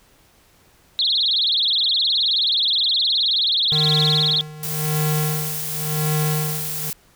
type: tone with vibrato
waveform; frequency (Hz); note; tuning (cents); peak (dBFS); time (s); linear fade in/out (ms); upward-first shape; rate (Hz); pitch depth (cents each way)
sine; 3741; A#7; +5; -16; 0.99-4.41; 0; triangle; 19; 290
type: tone with tremolo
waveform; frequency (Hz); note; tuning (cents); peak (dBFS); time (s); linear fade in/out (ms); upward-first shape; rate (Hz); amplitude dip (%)
square; 152.9; D#3; -30; -19; 3.72-6.9; 0; sine; 0.91; 85
type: noise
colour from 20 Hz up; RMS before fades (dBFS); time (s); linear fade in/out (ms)
blue; -27; 4.63-6.93; 2
effects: pink hiss -55 dBFS RMS until 7.15 s